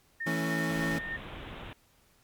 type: tone with tremolo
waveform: sine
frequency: 1826 Hz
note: A#6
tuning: 36 cents flat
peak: -32 dBFS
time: 0.2-1.17 s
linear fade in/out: 10 ms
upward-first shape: square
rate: 3.3 Hz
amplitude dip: 35%
type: chord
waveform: 30% pulse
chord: A major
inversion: second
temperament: equal with one note detuned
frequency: 164.81 / 222.8 / 277.2 Hz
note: E3 / A3 / C#4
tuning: 0 / +22 / 0 cents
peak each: -29 / -34 / -32 dBFS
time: 0.26-0.99 s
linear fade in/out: 10 ms
type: low-pass noise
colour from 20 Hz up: pink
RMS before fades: -43 dBFS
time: 0.69-1.73 s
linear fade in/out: 0 ms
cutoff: 3700 Hz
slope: 96 dB/octave
effects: pink hiss -65 dBFS RMS until 2.23 s + MP3 96 kbps